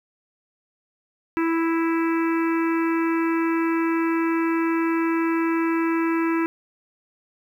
harmonic tone, 329.6 Hz, E4, in tune, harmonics 1 / 3 / 4 / 5 / 6 / 7 / 8, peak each -20 / -30 / -32 / -34 / -36 / -37 / -38 dBFS, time 1.37-6.46 s, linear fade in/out 0 ms, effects 9-bit

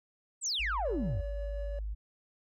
sine exponential sweep, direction down, 8570 to 62.4 Hz, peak -29 dBFS, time 0.41-1.24 s, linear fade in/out 50 ms
sine tone, 51.91 Hz, G#1, in tune, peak -33 dBFS, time 0.59-1.95 s, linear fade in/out 20 ms
triangle tone with tremolo, 571 Hz, D5, 49 cents flat, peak -37 dBFS, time 0.85-1.79 s, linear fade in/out 2 ms, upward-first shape triangle, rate 5.6 Hz, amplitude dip 25%
effects tanh soft clip ceiling -25 dBFS

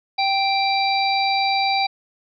harmonic tone, 784 Hz, G5, in tune, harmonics 1 / 3 / 5 / 6, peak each -19 / -24 / -26 / -27 dBFS, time 0.18-1.87 s, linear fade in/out 10 ms, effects none

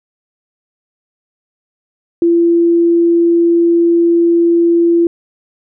sine tone, 339.6 Hz, F4, 48 cents flat, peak -7 dBFS, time 2.22-5.07 s, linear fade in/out 2 ms, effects none

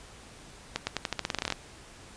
accelerating click train, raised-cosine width 0.2 ms, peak -11 dBFS, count 15, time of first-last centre 0.76-1.524 s, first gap 110 ms, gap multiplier 0.88, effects pink hiss -50 dBFS RMS until 2.16 s + resampled to 22050 Hz

